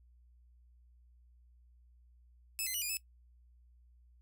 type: tone with pitch steps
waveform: 5% pulse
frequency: 2602 / 2051 / 2939 / 2436 / 2598 Hz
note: E7 / C7 / F#7 / D#7 / E7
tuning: -23 / -35 / -12 / -37 / -26 cents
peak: -26 dBFS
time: 2.59-2.97 s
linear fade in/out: 0 ms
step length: 76 ms
effects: noise-tail reverb RT60 0.1 s tail -19 dB re dry + added 60 Hz sine -60 dBFS peak until 4.21 s